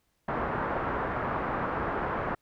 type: low-pass noise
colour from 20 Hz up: white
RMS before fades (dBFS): -31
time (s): 0.28-2.35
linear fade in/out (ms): 5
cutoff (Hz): 1400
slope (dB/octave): 24
effects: pink hiss -74 dBFS RMS until 2.41 s